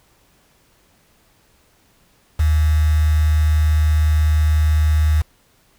sine tone with quantisation, 77 Hz, D#2, 17 cents flat, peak -12 dBFS, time 2.39-5.22 s, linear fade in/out 10 ms, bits 5, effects pink hiss -57 dBFS RMS until 5.78 s

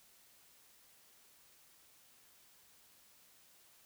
silence, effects white hiss -65 dBFS RMS until 3.85 s

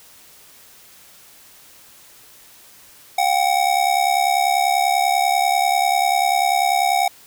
square ring-modulated tone, 750 Hz, F#5, 23 cents sharp, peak -13 dBFS, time 3.18-7.08 s, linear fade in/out 5 ms, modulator 35.1 Hz, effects white hiss -47 dBFS RMS until 7.26 s

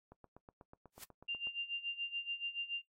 click train, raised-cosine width 1 ms, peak -40 dBFS, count 12, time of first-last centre 0.12-1.471 s, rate 8.14 Hz
white noise with exponential growth, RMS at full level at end -44 dBFS, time 0.92-1.04 s, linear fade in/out 5 ms, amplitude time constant 25 ms
sine tone with tremolo, 2790 Hz, F7, 2 cents flat, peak -34 dBFS, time 1.28-2.82 s, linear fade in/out 10 ms, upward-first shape sine, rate 7 Hz, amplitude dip 85%
effects noise-tail reverb RT60 0.1 s tail -19 dB re dry + AAC 48 kbps

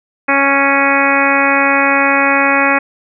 harmonic tone, 277.2 Hz, C#4, in tune, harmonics 1 / 2 / 3 / 4 / 5 / 6 / 7 / 8 / 9, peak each -18 / -18 / -18 / -18 / -18 / -18 / -18 / -18 / -18 dBFS, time 0.28-2.79 s, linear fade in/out 10 ms, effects none

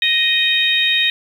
harmonic tone, 622.3 Hz, D#5, in tune, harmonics 3 / 4 / 5 / 6, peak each -20 / -19 / -22 / -16 dBFS, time 0.02-1.1 s, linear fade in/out 2 ms, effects 7-bit

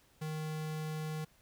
square tone, 155.56 Hz, D#3, in tune, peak -37 dBFS, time 0.21-1.25 s, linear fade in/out 10 ms, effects pink hiss -67 dBFS RMS until 1.41 s

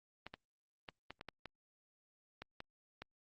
clicks, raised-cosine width 0.3 ms, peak -30 dBFS, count 10, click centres 0.266 / 0.34 / 0.888 / 1.106 / 1.211 / 1.287 / 1.457 / 2.42 / 2.604 / 3.02 s, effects Opus 24 kbps

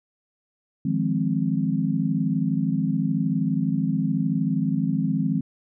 sine chord, F minor seventh, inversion third, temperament equal, 155.56 / 174.61 / 207.7 / 261.6 Hz, Eb3 / F3 / Ab3 / C4, 0 / 0 / 0 / 0 cents, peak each -26 dBFS, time 0.85-5.41 s, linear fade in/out 5 ms, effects none

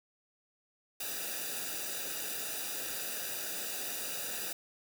white noise with comb filter, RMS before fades -38 dBFS, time 1-4.53 s, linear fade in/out 5 ms, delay 0.93 ms, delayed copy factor -0.8, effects none

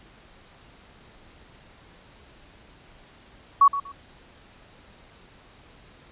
sine tone with echo, 1120 Hz, C#6, 18 cents sharp, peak -11 dBFS, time 3.61-3.68 s, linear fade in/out 5 ms, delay 120 ms, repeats 2, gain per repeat -13 dB, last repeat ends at 3.92 s, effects pink hiss -52 dBFS RMS until 6.11 s + resampled to 8000 Hz

